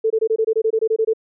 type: tone bursts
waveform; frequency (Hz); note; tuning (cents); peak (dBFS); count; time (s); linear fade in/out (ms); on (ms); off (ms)
sine; 443.5; A4; +14; -14; 13; 0.04-1.135; 10; 63; 23
effects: none

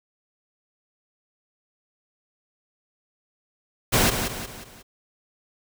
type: noise with echo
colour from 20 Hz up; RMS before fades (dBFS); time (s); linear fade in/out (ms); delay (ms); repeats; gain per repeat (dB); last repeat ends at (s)
pink; -19; 3.92-4.11; 20; 180; 4; -7; 4.83
effects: none

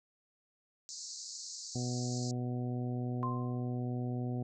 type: band-pass noise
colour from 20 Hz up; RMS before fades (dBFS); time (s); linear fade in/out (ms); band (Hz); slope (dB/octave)
white; -45; 0.89-2.31; 0; 4200 to 7500; 96
type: harmonic tone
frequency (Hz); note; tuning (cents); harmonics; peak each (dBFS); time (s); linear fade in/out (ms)
123.47; B2; 0; 1 / 2 / 3 / 4 / 5 / 6; -35 / -38 / -45 / -49 / -51 / -49; 1.75-4.43; 5
type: tone with exponential decay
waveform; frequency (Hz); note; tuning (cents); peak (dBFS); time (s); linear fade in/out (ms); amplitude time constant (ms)
sine; 1046.5; C6; 0; -32; 3.23-3.79; 0; 120
effects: none

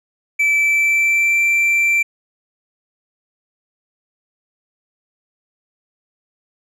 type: tone with pitch glide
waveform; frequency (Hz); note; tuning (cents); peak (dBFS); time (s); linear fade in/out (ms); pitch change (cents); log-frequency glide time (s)
triangle; 2316 to 2348; D7 to D7; -25 to -1; -11; 0.39-2.03; 10; +24; 0.55-1.41
effects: none

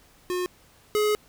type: tone pair in turn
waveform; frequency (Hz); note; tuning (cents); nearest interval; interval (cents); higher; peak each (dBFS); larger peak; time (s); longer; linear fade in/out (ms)
square; 360 / 421.9; F#4 / G#4; -47 / +27; minor third; 274; second; -26 / -21; second; 0.3-0.46 / 0.95-1.15; second; 0
effects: pink hiss -57 dBFS RMS until 1.28 s

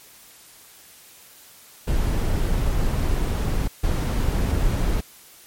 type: noise bursts at uneven times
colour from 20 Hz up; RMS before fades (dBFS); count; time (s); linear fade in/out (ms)
brown; -21; 2; 1.87-3.68 / 3.83-5.01; 10
effects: white hiss -48 dBFS RMS until 5.46 s + MP3 64 kbps

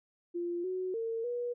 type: tone with pitch steps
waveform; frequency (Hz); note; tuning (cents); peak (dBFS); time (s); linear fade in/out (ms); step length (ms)
sine; 346.9 / 370.4 / 454.7 / 483.7; F4 / F#4 / A#4 / B4; -12 / +2 / -43 / -36; -32; 0.34-1.54; 20; 300
effects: none

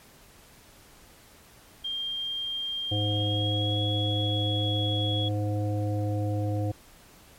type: tone with pitch glide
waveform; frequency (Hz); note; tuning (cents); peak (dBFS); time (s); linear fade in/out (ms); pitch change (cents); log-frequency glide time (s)
sine; 3200 to 3344; G7 to G#7; +35 to +11; -29; 1.84-5.29; 10; +76; 2.95-3.82
type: harmonic tone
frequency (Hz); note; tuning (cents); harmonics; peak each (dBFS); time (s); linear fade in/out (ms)
103.83; G#2; 0; 1 / 3 / 5 / 7; -26 / -33 / -35 / -39; 2.91-6.72; 10
effects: pink hiss -54 dBFS RMS until 7.38 s + MP3 64 kbps

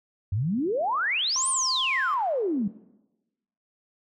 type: exponential two-way sweep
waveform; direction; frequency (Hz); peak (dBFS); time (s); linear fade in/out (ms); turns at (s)
sine; up then down; 89.5 to 9440 to 187.8; -23; 0.32-2.68; 5; 1.49
type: tone with vibrato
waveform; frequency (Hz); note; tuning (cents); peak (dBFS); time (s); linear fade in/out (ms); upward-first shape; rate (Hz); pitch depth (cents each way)
triangle; 1046.5; C6; 0; -29; 1.36-2.14; 0; sine; 2.1; 15
effects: noise-tail reverb RT60 1.0 s tail -19 dB re dry

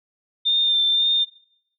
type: tone with vibrato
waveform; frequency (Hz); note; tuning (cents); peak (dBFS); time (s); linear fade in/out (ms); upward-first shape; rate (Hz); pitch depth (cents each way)
sine; 3600; A7; +39; -16; 0.45-1.25; 20; sine; 1.9; 20
effects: noise-tail reverb RT60 0.8 s tail -25 dB re dry

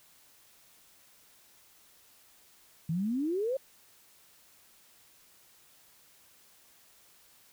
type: exponential sweep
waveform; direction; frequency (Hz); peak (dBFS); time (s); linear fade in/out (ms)
sine; up; 154.7 to 554.4; -28; 2.89-3.57; 5
effects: white hiss -61 dBFS RMS until 7.52 s

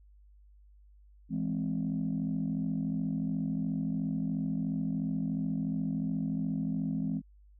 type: chord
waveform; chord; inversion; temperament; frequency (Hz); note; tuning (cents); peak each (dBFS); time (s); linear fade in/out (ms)
sine; E augmented; none; equal; 164.81 / 207.7 / 261.6; E3 / G#3 / B#3; 0 / 0 / 0; -33; 1.29-7.22; 50
effects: tanh soft clip ceiling -23 dBFS + added 50 Hz sine -55 dBFS peak until 7.59 s

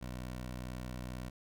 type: tone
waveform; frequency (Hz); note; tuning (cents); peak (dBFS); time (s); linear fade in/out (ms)
15% pulse; 62.2; B1; +13; -34; 0.01-1.3; 10
effects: none

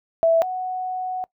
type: tone pair in turn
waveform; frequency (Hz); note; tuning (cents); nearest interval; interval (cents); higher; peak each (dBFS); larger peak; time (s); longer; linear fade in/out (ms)
sine; 659.3 / 740.2; E5 / F#5; 0 / 0; major second; 200; second; -13 / -24; first; 0.23-0.42 / 0.42-1.24; second; 0
effects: noise-tail reverb RT60 0.1 s tail -22 dB re dry

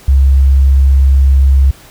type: tone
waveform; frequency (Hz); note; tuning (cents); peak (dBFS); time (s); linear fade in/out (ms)
sine; 67.7; C#2; -40; -4; 0.08-1.71; 5
effects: pink hiss -39 dBFS RMS until 1.9 s

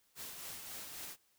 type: noise with tremolo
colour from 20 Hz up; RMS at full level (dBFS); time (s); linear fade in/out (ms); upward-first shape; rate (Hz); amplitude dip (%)
white; -45; 0.15-1.17; 50; triangle; 3.7; 40
effects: white hiss -73 dBFS RMS until 1.38 s

